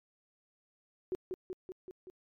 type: tone with echo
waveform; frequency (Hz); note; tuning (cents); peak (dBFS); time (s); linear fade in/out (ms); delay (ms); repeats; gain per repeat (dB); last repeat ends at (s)
sine; 370; F#4; 0; -31; 1.12-1.15; 0; 190; 5; -3; 2.1
effects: MP3 96 kbps